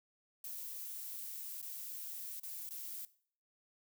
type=noise with dropouts; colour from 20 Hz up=violet; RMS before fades=-45 dBFS; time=0.44-3.05 s; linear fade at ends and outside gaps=2 ms; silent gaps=1.616-1.626 / 2.398-2.432 / 2.691-2.707 s; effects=noise-tail reverb RT60 0.5 s tail -18 dB re dry